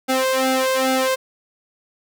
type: tone with flanger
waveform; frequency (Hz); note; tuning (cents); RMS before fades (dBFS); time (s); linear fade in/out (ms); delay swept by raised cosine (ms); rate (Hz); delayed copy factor
sawtooth; 261.6; C4; 0; -19; 0.08-1.16; 20; 1.4 to 1.93; 2.4; +1
effects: none